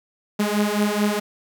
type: beating tone pair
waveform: sawtooth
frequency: 205.8 / 210.4 Hz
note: G#3 / G#3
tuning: -16 / +23 cents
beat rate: 4.6 Hz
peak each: -18 / -18 dBFS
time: 0.39-1.2 s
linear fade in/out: 10 ms
effects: 8-bit